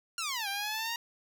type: exponential two-way sweep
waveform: 10% pulse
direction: down then up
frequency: 1417 to 784 to 944 Hz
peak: -24 dBFS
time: 0.18-0.96 s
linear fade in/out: 2 ms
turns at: 0.48 s
effects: none